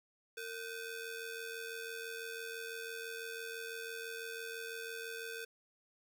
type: ring-modulated tone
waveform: sawtooth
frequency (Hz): 1000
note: B5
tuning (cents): +21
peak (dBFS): -35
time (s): 0.37-5.45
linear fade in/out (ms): 5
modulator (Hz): 543
effects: none